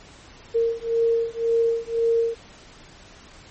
sine beating tone pair, 459.6 / 461.5 Hz, A#4 / A#4, -25 / -17 cents, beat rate 1.9 Hz, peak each -22 dBFS, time 0.54-2.35 s, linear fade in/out 20 ms, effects pink hiss -47 dBFS RMS until 3.5 s + MP3 32 kbps

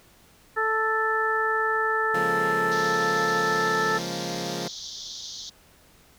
harmonic tone, 440 Hz, A4, in tune, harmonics 1 / 2 / 3 / 4, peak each -28 / -30 / -26 / -26 dBFS, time 0.56-3.99 s, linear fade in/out 20 ms
15% pulse chord, Bb minor seventh, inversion first, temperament equal, 138.59 / 174.61 / 207.7 / 233.1 Hz, Db3 / F3 / Ab3 / Bb3, 0 / 0 / 0 / 0 cents, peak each -31 / -26 / -31 / -31 dBFS, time 2.14-4.68 s, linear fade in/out 5 ms
pink band-pass noise, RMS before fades -38 dBFS, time 2.71-5.5 s, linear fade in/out 10 ms, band 3300 to 6500 Hz, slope 96 dB/octave
effects pink hiss -56 dBFS RMS until 6.18 s

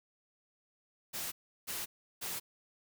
white noise bursts, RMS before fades -39 dBFS, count 3, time 1.13-2.4 s, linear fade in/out 20 ms, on 190 ms, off 350 ms, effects none

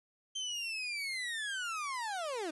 30% pulse linear sweep, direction down, 3136 to 293.7 Hz, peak -33 dBFS, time 0.35-2.51 s, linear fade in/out 10 ms, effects resampled to 24000 Hz + 12-bit

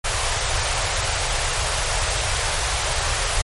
pink band-stop noise, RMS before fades -22 dBFS, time 0.04-3.42 s, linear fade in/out 10 ms, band 110 to 510 Hz, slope 24 dB/octave, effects MP3 48 kbps

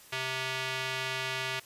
square tone with band-pass filter, 130.81 Hz, C3, in tune, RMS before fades -34 dBFS, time 0.12-1.6 s, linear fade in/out 10 ms, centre 2700 Hz, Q 1.2, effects white hiss -54 dBFS RMS until 1.65 s + resampled to 32000 Hz

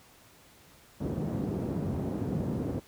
pink band-pass noise, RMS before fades -32 dBFS, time 1-2.8 s, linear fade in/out 10 ms, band 100 to 350 Hz, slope 12 dB/octave, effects pink hiss -57 dBFS RMS until 2.87 s + high-pass 60 Hz 12 dB/octave

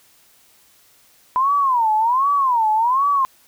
sine tone with vibrato, 992 Hz, B5, 7 cents sharp, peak -14 dBFS, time 1.36-3.25 s, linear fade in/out 0 ms, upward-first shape sine, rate 1.3 Hz, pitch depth 250 cents each way, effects white hiss -54 dBFS RMS until 3.47 s

